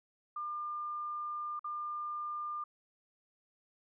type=tone with dropouts; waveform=sine; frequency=1200 Hz; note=D6; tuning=37 cents sharp; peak=-36 dBFS; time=0.36-2.64 s; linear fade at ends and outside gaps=5 ms; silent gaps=1.594-1.643 s; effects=none